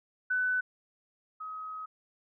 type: tone pair in turn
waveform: sine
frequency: 1500 / 1267.9 Hz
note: F#6 / D#6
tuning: +23 / +32 cents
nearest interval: minor third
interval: 291 cents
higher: first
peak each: -26 / -37 dBFS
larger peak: first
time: 0.3-0.61 / 1.4-1.86 s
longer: second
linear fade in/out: 10 ms
effects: none